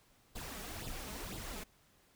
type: noise with flanger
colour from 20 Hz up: pink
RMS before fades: -44 dBFS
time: 0.35-1.64 s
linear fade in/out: 10 ms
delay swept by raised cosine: 0.23 to 4.73 ms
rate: 2 Hz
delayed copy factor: +0.7
effects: pink hiss -68 dBFS RMS until 2.15 s